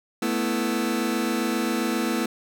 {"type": "chord", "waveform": "sawtooth", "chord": "A suspended second", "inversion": "none", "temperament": "just", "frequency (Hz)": [220, 247.5, 330], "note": ["A3", "B3", "E4"], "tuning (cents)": [0, 4, 2], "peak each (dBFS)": -23, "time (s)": [0.22, 2.26], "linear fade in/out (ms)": 5, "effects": []}